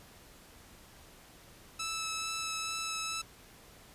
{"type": "tone with vibrato", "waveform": "10% pulse", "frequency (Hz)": 1310, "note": "E6", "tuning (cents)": -11, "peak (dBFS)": -26, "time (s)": [1.79, 3.22], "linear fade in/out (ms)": 10, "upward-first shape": "sine", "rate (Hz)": 2.3, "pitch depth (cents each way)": 9, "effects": ["pink hiss -56 dBFS RMS until 3.94 s", "resampled to 32000 Hz"]}